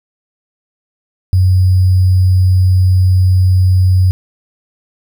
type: tone with sample-and-hold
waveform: sine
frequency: 92.5 Hz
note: F#2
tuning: in tune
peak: -6 dBFS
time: 1.33-4.11 s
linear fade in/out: 0 ms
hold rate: 4900 Hz
effects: none